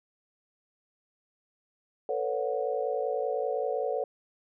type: tone cluster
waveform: sine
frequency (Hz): 447.5 / 497.6 / 563 / 732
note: A4 / B4 / C#5 / F#5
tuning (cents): +29 / +13 / +27 / -19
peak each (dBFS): -32 / -33 / -32 / -35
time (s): 2.09-4.04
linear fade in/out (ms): 2
effects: none